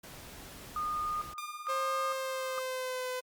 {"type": "noise", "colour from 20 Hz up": "pink", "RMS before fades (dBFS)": -48, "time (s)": [0.03, 1.34], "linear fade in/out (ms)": 10}
{"type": "tone with tremolo", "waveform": "sine", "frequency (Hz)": 1224, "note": "D#6", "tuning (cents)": -29, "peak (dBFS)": -31, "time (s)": [0.76, 2.59], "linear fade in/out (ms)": 2, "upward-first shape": "square", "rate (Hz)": 1.1, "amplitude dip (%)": 75}
{"type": "tone with exponential decay", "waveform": "sawtooth", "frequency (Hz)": 1206, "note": "D6", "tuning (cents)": 46, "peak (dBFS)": -34, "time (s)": [1.38, 2.53], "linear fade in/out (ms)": 1, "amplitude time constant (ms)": 250}
{"type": "tone with pitch glide", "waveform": "sawtooth", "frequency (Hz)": [532, 506.5], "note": ["C5", "B4"], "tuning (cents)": [29, 44], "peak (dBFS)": -30, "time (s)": [1.68, 3.21], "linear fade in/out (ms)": 20, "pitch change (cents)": -85, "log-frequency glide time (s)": [2.08, 3.09]}
{"effects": ["Opus 48 kbps"]}